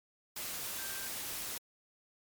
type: tone in noise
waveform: sine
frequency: 1573 Hz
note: G6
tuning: 6 cents sharp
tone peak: -47 dBFS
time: 0.78-1.08 s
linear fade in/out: 5 ms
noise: white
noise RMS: -40 dBFS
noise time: 0.36-1.58 s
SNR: -10 dB
effects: MP3 96 kbps